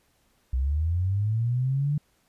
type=linear sweep; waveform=sine; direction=up; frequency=61.2 to 149.6 Hz; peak=-22 dBFS; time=0.53-1.98 s; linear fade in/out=5 ms; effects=pink hiss -67 dBFS RMS until 2.28 s + resampled to 32000 Hz